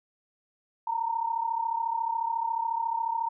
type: tone pair together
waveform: sine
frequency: 909 / 943.1 Hz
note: A#5 / A#5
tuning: -44 / +20 cents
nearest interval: minor second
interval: 64 cents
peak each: -28 / -31 dBFS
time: 0.87-3.29 s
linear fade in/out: 5 ms
effects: none